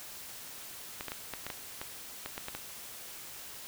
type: clicks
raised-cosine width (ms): 0.3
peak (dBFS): -21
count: 11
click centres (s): 1.009 / 1.083 / 1.119 / 1.337 / 1.466 / 1.502 / 1.815 / 2.26 / 2.379 / 2.484 / 2.55
effects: white hiss -46 dBFS RMS until 3.67 s